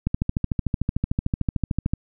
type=click train; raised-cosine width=5 ms; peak=-9 dBFS; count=26; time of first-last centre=0.07-1.936 s; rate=13.4 Hz; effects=none